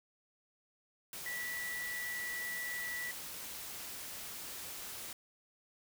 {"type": "tone in noise", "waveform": "sine", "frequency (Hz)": 1950, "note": "B6", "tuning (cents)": -23, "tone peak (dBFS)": -38, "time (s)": [1.26, 3.11], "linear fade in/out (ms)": 2, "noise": "white", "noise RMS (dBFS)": -45, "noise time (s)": [1.13, 5.13], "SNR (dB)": 4, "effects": []}